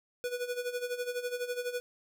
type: tone with tremolo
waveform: square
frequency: 490.4 Hz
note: B4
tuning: 12 cents flat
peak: -31 dBFS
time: 0.24-1.8 s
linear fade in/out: 0 ms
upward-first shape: sine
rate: 12 Hz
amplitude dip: 75%
effects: none